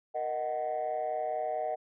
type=chord; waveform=sine; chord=D# minor; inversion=second; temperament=just; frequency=466.7 / 622.3 / 746.7 Hz; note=A#4 / D#5 / F#5; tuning=+2 / 0 / +16 cents; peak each=-38 / -32 / -32 dBFS; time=0.14-1.76 s; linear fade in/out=20 ms; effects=tanh soft clip ceiling -25 dBFS